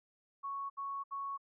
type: tone bursts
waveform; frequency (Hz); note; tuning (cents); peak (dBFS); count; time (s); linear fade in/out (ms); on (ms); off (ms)
sine; 1108.7; C#6; 0; -37; 3; 0.43-1.378; 20; 270; 69
effects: none